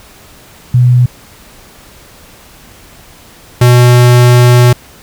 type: tone pair in turn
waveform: sine / square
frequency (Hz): 123.9 / 122.69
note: B2 / B2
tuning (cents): +6 / -11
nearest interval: unison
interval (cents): 17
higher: first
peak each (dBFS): -3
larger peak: neither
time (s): 0.74-1.06 / 3.61-4.73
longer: second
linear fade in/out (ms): 5
effects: pink hiss -38 dBFS RMS until 5.02 s